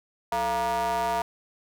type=ring-modulated tone; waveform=square; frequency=126.2 Hz; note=B2; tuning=38 cents sharp; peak=-22 dBFS; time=0.32-1.22 s; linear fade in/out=2 ms; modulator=816 Hz; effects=none